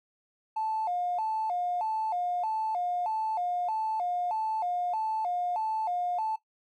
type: tone with vibrato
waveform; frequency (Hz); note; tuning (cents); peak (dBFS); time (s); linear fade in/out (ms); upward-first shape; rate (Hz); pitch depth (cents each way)
triangle; 790; G5; +13; -24; 0.56-6.36; 10; square; 1.6; 180
effects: noise-tail reverb RT60 0.1 s tail -17 dB re dry + tanh soft clip ceiling -25 dBFS